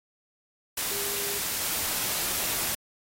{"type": "tone in noise", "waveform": "sine", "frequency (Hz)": 404.1, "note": "G#4", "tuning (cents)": -47, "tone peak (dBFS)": -37, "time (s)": [0.91, 1.39], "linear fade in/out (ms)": 5, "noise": "white", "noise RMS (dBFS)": -29, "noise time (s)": [0.77, 2.75], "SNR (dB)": -11, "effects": ["AAC 48 kbps"]}